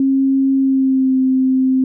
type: tone with pitch glide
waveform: sine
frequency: 269.3 to 261 Hz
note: C#4 to C4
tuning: -50 to -4 cents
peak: -11 dBFS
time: 0-1.84 s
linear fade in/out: 2 ms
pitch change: -54 cents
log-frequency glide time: 0.57-1.17 s
effects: none